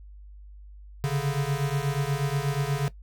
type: beating tone pair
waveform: square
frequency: 137.3 / 145.6 Hz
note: C#3 / D3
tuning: -16 / -15 cents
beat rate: 8.3 Hz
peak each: -28 dBFS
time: 1.04-2.88 s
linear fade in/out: 0 ms
effects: noise-tail reverb RT60 0.1 s tail -17 dB re dry + added 50 Hz sine -43 dBFS peak until 3.02 s